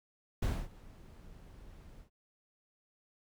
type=noise with ADSR envelope; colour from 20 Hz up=brown; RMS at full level=-30 dBFS; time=0.42-2.1 s; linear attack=8 ms; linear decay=250 ms; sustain=-23 dB; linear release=100 ms; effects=none